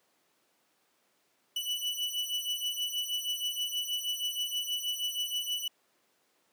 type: beating tone pair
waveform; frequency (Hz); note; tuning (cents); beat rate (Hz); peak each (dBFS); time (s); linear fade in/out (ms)
40% pulse; 2960 / 2966.3; F#7 / F#7; 0 / +4; 6.3; -35 / -33; 1.56-5.68; 5
effects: pink hiss -71 dBFS RMS until 6.52 s + high-pass 300 Hz 12 dB/octave